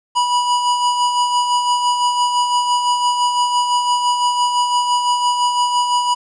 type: tone with tremolo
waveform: square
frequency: 977 Hz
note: B5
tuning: 19 cents flat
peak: -13 dBFS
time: 0.15-6.15 s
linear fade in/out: 20 ms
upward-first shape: sine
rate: 5.9 Hz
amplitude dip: 45%
effects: resampled to 22050 Hz + 8-bit